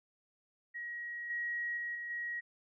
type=tone with level steps; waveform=sine; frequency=1900 Hz; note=A#6; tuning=33 cents sharp; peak=-39 / -34 / -36 / -39 / -36 dBFS; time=0.74-2.41 s; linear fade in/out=20 ms; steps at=1.3 / 1.77 / 1.95 / 2.1 s; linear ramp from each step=2 ms; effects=none